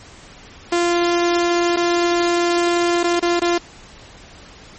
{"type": "tone with dropouts", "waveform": "sawtooth", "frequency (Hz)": 346.2, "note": "F4", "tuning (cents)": -15, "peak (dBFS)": -11, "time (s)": [0.72, 3.58], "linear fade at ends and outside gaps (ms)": 5, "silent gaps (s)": [[1.763, 1.769], [3.032, 3.04], [3.196, 3.225], [3.396, 3.417]], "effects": ["pink hiss -42 dBFS RMS until 4.78 s", "MP3 32 kbps"]}